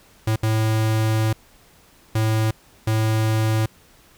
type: tone bursts at uneven times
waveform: square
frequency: 110 Hz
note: A2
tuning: in tune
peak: -18 dBFS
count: 4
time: 0.27-0.36 / 0.43-1.33 / 2.15-2.51 / 2.87-3.66 s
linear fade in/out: 5 ms
effects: pink hiss -53 dBFS RMS until 4.17 s